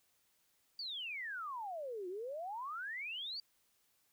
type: exponential two-way sweep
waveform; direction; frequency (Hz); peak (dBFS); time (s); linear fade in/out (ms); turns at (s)
sine; down then up; 4716 to 349.2 to 4716; -40; 0.79-3.4; 2; 2.08
effects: white hiss -75 dBFS RMS until 4.12 s